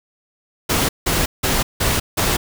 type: noise bursts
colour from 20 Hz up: pink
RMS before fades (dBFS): -18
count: 5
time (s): 0.69-2.37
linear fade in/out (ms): 10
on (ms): 200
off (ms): 170
effects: none